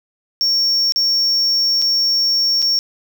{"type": "tone with dropouts", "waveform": "triangle", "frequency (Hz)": 5500, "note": "F8", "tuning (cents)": -27, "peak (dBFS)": -12, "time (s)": [0.41, 2.79], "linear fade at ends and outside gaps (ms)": 0, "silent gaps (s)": [[0.922, 0.96], [1.817, 1.822], [2.619, 2.625]], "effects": []}